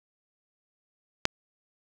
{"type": "click", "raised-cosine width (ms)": 0.2, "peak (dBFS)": -4, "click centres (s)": 1.254, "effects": ["7-bit"]}